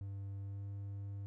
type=tone with pitch glide; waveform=triangle; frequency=98.8 to 99.83 Hz; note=G2 to G2; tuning=+14 to +32 cents; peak=-39 dBFS; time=0.01-1.26 s; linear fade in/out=0 ms; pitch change=+18 cents; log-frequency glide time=0.41-0.65 s; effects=none